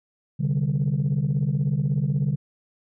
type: chord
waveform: sine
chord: C suspended second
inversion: none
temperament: just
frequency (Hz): 130.81 / 147.16 / 196.22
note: C3 / D3 / G3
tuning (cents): 0 / +4 / +2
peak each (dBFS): -24 / -21 / -27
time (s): 0.39-2.36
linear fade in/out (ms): 20
effects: tanh soft clip ceiling -16 dBFS